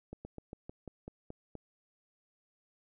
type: slowing click train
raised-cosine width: 2 ms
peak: -30 dBFS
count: 9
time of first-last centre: 0.13-1.553 s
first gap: 120 ms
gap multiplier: 1.11
effects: none